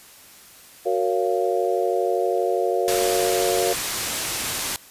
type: chord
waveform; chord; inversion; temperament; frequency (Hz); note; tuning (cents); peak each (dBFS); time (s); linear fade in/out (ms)
sine; Gb major seventh; none; just; 370 / 462.5 / 555 / 693.7; Gb4 / Bb4 / Db5 / F5; 0 / -14 / +2 / -12; -24 / -24 / -26 / -25; 0.85-3.74; 20
type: low-pass noise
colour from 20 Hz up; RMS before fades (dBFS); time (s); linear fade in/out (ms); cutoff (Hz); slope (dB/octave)
white; -27; 2.88-4.76; 0; 11000; 12
effects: white hiss -47 dBFS RMS until 4.9 s + resampled to 32000 Hz